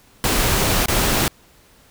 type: noise with dropouts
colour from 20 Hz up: pink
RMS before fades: -18 dBFS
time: 0.24-1.28 s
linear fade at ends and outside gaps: 1 ms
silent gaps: 0.859-0.883 s
effects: pink hiss -52 dBFS RMS until 1.9 s